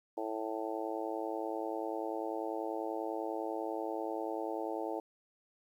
harmonic tone, 110.2 Hz, A2, 3 cents sharp, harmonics 3 / 4 / 5 / 6 / 7 / 8, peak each -40 / -41 / -42 / -43 / -43 / -44 dBFS, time 0.17-5 s, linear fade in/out 5 ms, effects 11-bit

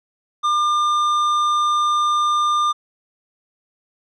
sine tone with tanh clipping, 1200 Hz, D6, 37 cents sharp, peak -17 dBFS, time 0.43-2.73 s, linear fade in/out 20 ms, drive 10 dB, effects none

